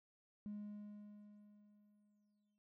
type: tone with exponential decay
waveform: triangle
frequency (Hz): 207.7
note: G#3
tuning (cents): 0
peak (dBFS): -40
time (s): 0.46-2.58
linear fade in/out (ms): 0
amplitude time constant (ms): 460
effects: tanh soft clip ceiling -41 dBFS